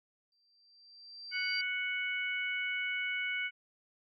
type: tone with exponential growth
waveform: sine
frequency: 4699 Hz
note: D8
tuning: in tune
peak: -33 dBFS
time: 0.32-1.61 s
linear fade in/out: 2 ms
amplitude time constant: 280 ms
type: harmonic tone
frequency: 740 Hz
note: F#5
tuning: in tune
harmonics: 2 / 3 / 4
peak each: -38 / -34 / -42 dBFS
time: 1.31-3.51 s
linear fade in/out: 50 ms
effects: none

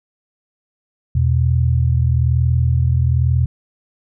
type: tone pair together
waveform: sine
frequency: 82.41 / 123.48 Hz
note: E2 / B2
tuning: 0 / 0 cents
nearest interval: perfect fifth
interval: 700 cents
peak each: -15 dBFS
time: 1.15-3.46 s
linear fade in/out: 5 ms
effects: none

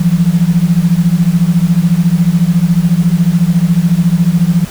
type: beating tone pair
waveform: sine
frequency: 165 / 179 Hz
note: E3 / F3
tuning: +2 / +43 cents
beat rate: 14 Hz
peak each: -10 dBFS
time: 0-4.65 s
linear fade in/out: 10 ms
effects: pink hiss -30 dBFS RMS until 4.7 s

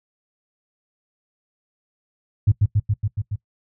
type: tone with echo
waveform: sine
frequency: 103.8 Hz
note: G#2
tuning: in tune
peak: -10 dBFS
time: 2.47-2.52 s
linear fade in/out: 10 ms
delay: 140 ms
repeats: 6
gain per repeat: -2 dB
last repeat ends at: 3.36 s
effects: noise-tail reverb RT60 0.1 s tail -19 dB re dry + tanh soft clip ceiling -6 dBFS

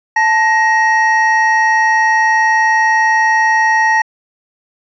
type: tone pair together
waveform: triangle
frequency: 880 / 1879.8 Hz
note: A5 / A#6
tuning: 0 / +14 cents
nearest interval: octave + minor second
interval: 1314 cents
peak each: -10 dBFS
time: 0.16-4.02 s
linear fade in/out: 5 ms
effects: resampled to 16000 Hz

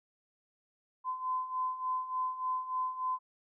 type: beating tone pair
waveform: sine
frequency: 1021 / 1024.4 Hz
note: C6 / C6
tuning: -43 / -37 cents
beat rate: 3.4 Hz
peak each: -38 / -33 dBFS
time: 1.04-3.19 s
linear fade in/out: 50 ms
effects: none

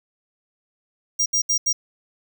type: tone bursts at uneven times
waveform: square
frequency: 5700 Hz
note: F8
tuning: 34 cents sharp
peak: -18 dBFS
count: 4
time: 1.19-1.26 / 1.33-1.42 / 1.49-1.58 / 1.66-1.73 s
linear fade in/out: 10 ms
effects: none

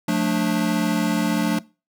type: chord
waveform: square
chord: D minor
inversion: first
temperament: equal with one note detuned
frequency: 179.11 / 220 / 293.7 Hz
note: F3 / A3 / D4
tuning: +44 / 0 / 0 cents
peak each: -24 dBFS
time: 0.08-1.59 s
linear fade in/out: 5 ms
effects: noise-tail reverb RT60 0.3 s tail -21 dB re dry

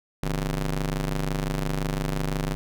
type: ring-modulated tone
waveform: sawtooth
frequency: 98 Hz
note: G2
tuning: in tune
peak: -18 dBFS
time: 0.23-2.55 s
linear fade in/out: 0 ms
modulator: 61.9 Hz
effects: none

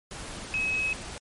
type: tone in noise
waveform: sine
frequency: 2559 Hz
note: D#7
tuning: 48 cents sharp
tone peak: -25 dBFS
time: 0.54-0.93 s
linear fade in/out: 0 ms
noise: pink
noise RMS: -39 dBFS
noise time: 0.11-1.18 s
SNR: +11 dB
effects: MP3 48 kbps

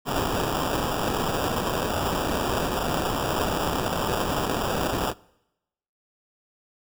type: noise with sample-and-hold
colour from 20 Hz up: blue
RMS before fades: -26 dBFS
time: 0.05-5.14 s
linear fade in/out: 50 ms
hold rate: 2100 Hz
effects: noise-tail reverb RT60 0.9 s tail -24 dB re dry

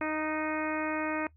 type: harmonic tone with a mistuned harmonic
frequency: 310.3 Hz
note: D#4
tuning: 5 cents flat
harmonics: 1 / 2 / 3 / 4 / 5 / 6 / 7 / 8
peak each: -33 / -36 / -38 / -39 / -40 / -41 / -41 / -42 dBFS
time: 0.01-1.27 s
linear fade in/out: 2 ms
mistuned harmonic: 5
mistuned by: -16 cents
effects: noise-tail reverb RT60 0.1 s tail -21 dB re dry + added 78 Hz sine -57 dBFS peak until 1.36 s

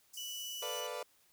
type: high-pass noise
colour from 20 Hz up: pink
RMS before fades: -50 dBFS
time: 0.13-0.81 s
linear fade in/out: 10 ms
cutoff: 4900 Hz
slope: 96 dB/octave
type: tone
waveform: 30% pulse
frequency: 2960 Hz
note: F#7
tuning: in tune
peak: -38 dBFS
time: 0.17-0.87 s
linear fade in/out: 5 ms
type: chord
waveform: 30% pulse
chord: B half-diminished seventh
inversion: third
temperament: equal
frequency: 440 / 493.9 / 587.3 / 698.5 Hz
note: A4 / B4 / D5 / F5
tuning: 0 / 0 / 0 / 0 cents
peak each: -44 / -40 / -41 / -46 dBFS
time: 0.62-1.03 s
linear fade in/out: 5 ms
effects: white hiss -69 dBFS RMS until 1.32 s

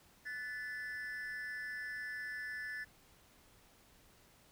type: tone with amplitude modulation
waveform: triangle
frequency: 1744 Hz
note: A6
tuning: 16 cents flat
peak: -35 dBFS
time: 0.25-2.85 s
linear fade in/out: 20 ms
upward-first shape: sine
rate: 254 Hz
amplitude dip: 80%
effects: pink hiss -65 dBFS RMS until 4.51 s

